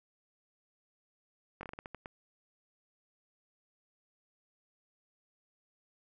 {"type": "slowing click train", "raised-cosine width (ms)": 0.5, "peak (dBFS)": -27, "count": 9, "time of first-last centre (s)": [1.61, 2.059], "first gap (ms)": 21, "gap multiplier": 1.27, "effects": []}